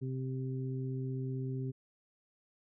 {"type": "harmonic tone", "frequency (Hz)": 130.81, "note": "C3", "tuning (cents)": 0, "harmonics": [1, 2, 3], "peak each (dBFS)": [-35, -42, -44], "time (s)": [0.01, 1.72], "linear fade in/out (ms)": 20, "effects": []}